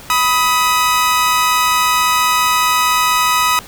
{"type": "tone pair together", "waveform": "sawtooth", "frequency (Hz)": [987.8, 1263.5], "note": ["B5", "D#6"], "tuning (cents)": [0, 26], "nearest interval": "major third", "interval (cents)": 426, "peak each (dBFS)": [-12, -10], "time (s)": [0.1, 3.59], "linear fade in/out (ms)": 0, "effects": ["pink hiss -36 dBFS RMS until 3.67 s"]}